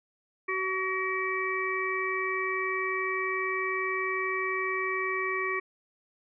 harmonic tone with a mistuned harmonic, 377.6 Hz, F#4, 35 cents sharp, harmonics 1 / 3 / 5 / 6, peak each -33 / -33 / -33 / -33 dBFS, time 0.48-5.6 s, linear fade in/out 10 ms, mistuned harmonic 6, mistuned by +26 cents, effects none

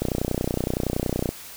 click train, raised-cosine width 2 ms, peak -10 dBFS, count 40, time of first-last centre 0.02-1.29 s, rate 30.7 Hz, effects white hiss -41 dBFS RMS until 1.56 s

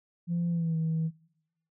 sine tone with pitch glide, 171.6 to 161.04 Hz, F3 to E3, -30 to -40 cents, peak -25 dBFS, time 0.27-1.11 s, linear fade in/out 50 ms, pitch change -110 cents, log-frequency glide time 0.49-0.76 s, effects noise-tail reverb RT60 0.8 s tail -20 dB re dry + tanh soft clip ceiling -23 dBFS

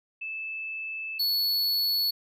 sine / square tone pair in turn, 2625 / 4409 Hz, E7 / C#8, -8 / -10 cents, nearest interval major sixth, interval 898 cents, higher second, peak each -32 / -24 dBFS, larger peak second, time 0.21-1.19 / 1.19-2.11 s, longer first, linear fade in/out 10 ms, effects none

